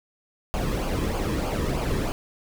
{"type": "noise with flanger", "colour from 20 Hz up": "brown", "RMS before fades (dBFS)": -26, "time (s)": [0.54, 2.12], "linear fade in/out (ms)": 0, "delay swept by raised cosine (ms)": [0.52, 1.41], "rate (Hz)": 3.2, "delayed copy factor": -0.6, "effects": []}